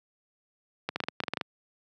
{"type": "clicks", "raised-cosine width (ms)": 0.3, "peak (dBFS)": -13, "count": 11, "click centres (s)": [0.89, 0.96, 1.003, 1.038, 1.085, 1.203, 1.237, 1.282, 1.336, 1.372, 1.412], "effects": ["high-pass 150 Hz 12 dB/octave"]}